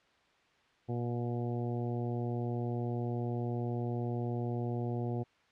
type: harmonic tone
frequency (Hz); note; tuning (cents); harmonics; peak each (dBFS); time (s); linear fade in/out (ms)
120; B2; -49; 1 / 2 / 3 / 4 / 5 / 6 / 7; -34 / -39 / -40 / -44 / -49 / -45 / -52; 0.88-5.24; 20
effects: white hiss -67 dBFS RMS until 5.51 s + low-pass 3000 Hz 12 dB/octave